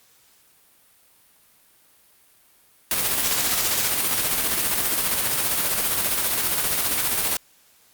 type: noise with tremolo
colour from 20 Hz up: white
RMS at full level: -21 dBFS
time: 2.91-7.37 s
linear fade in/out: 2 ms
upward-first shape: square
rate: 15 Hz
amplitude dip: 30%
effects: white hiss -57 dBFS RMS until 7.93 s + Opus 48 kbps